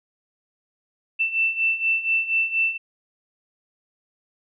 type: beating tone pair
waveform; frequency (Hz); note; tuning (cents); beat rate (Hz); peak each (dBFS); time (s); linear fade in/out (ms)
sine; 2667 / 2671.2; E7 / E7; +20 / +22; 4.2; -25 / -21; 1.19-2.78; 20
effects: none